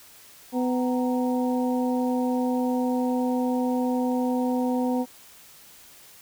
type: harmonic tone with a mistuned harmonic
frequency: 250.6 Hz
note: B3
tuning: 25 cents sharp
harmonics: 1 / 2 / 3 / 4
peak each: -23 / -29 / -33 / -35 dBFS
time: 0.52-5.06 s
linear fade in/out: 50 ms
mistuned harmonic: 4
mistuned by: -130 cents
effects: white hiss -50 dBFS RMS until 6.21 s